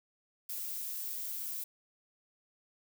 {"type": "noise", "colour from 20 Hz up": "violet", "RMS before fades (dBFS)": -39, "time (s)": [0.49, 1.64], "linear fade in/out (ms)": 5, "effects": []}